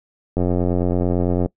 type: click train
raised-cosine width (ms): 2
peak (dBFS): -7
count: 98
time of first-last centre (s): 0.37-1.46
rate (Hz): 89
effects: noise-tail reverb RT60 0.1 s tail -22 dB re dry